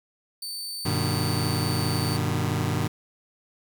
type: tone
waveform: sawtooth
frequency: 4550 Hz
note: C#8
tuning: 44 cents sharp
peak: -29 dBFS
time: 0.42-2.17 s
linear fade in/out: 5 ms
type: chord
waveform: sawtooth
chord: G augmented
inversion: none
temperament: just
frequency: 98 / 122.5 / 153.12 Hz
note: G2 / B2 / D#3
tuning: 0 / -14 / -27 cents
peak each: -24 / -24 / -24 dBFS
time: 0.85-2.88 s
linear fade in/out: 10 ms
effects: 9-bit